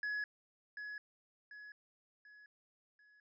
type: tone with echo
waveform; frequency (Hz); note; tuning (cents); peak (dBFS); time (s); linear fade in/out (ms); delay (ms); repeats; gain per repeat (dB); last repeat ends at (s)
triangle; 1688; G#6; +28; -34; 0.03-0.24; 2; 740; 4; -7; 3.2
effects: resampled to 16000 Hz